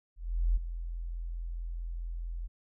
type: tone with ADSR envelope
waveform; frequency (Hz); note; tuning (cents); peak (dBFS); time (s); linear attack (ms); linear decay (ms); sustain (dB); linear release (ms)
sine; 42.31; E1; +46; -22; 0.16-2.48; 400; 18; -12; 24
effects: none